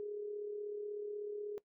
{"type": "tone with amplitude modulation", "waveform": "sine", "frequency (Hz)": 415.3, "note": "G#4", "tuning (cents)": 0, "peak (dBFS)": -37, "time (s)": [0, 1.58], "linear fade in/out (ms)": 0, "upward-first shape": "sine", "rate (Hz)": 36.3, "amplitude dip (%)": 50, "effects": ["noise-tail reverb RT60 0.1 s tail -19 dB re dry"]}